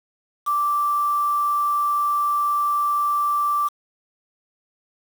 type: tone with quantisation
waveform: sine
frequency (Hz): 1171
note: D6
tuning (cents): -5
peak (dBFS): -18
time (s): 0.46-3.69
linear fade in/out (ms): 20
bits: 6
effects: none